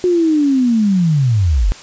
sine linear sweep, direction down, 366 to 37.9 Hz, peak -10 dBFS, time 0.04-1.72 s, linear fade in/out 0 ms, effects white hiss -36 dBFS RMS until 1.82 s + resampled to 16000 Hz

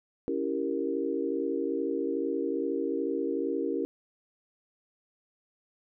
sine chord, C# diminished seventh, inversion none, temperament equal with one note detuned, 278.8 / 329.6 / 392 / 466.2 Hz, C#4 / E4 / G4 / Bb4, +10 / 0 / 0 / 0 cents, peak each -33 dBFS, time 0.28-3.85 s, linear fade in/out 0 ms, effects none

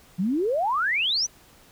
sine exponential sweep, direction up, 169 to 6220 Hz, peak -21 dBFS, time 0.18-1.27 s, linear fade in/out 20 ms, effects pink hiss -54 dBFS RMS until 1.71 s

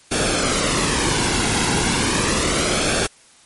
pink noise with flanger, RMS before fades -19 dBFS, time 0.11-3.07 s, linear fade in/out 10 ms, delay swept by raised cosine 1 to 1.68 ms, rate 0.34 Hz, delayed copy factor -0.55, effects white hiss -50 dBFS RMS until 3.45 s + MP3 48 kbps

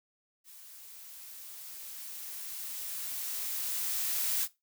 blue noise with level ramp, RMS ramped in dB -52 to -30 dBFS, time 0.44-4.48 s, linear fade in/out 50 ms, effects noise-tail reverb RT60 0.2 s tail -17 dB re dry

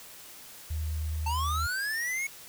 sine tone, 77.78 Hz, D#2, in tune, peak -29 dBFS, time 0.7-1.67 s, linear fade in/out 10 ms
square linear sweep, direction up, 880 to 2217 Hz, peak -30 dBFS, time 1.26-2.27 s, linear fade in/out 5 ms
effects white hiss -48 dBFS RMS until 2.48 s

